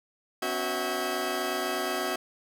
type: tone cluster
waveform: 20% pulse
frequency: 255.8 / 284 / 369.6 / 648 / 1614 Hz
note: C4 / C#4 / F#4 / E5 / G#6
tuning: -39 / +42 / -2 / -30 / -50 cents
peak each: -33 / -34 / -27 / -28 / -32 dBFS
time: 0.42-2.16 s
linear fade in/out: 5 ms
effects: none